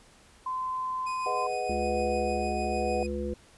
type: tone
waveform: sine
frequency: 1029 Hz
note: C6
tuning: 29 cents flat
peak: -29 dBFS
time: 0.46-1.47 s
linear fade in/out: 5 ms
type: tone with tremolo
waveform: sawtooth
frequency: 2489 Hz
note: D#7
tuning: in tune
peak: -35 dBFS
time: 1.06-3.07 s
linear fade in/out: 10 ms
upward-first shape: sine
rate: 6.6 Hz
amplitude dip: 40%
type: chord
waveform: sine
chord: G# minor seventh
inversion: none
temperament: equal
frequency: 415.3 / 493.9 / 622.3 / 740 Hz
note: G#4 / B4 / D#5 / F#5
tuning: 0 / 0 / 0 / 0 cents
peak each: -37 / -34 / -36 / -31 dBFS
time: 1.26-3.03 s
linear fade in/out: 2 ms
type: harmonic tone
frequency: 70.7 Hz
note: C#2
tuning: 35 cents sharp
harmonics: 1 / 3 / 5 / 7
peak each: -35 / -35 / -35 / -35 dBFS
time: 1.69-3.34 s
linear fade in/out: 5 ms
effects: pink hiss -57 dBFS RMS until 3.57 s + resampled to 24000 Hz